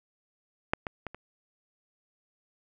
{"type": "clicks", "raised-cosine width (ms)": 0.5, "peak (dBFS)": [-9, -18, -21, -27], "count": 4, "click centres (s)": [0.735, 0.868, 1.067, 1.146], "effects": []}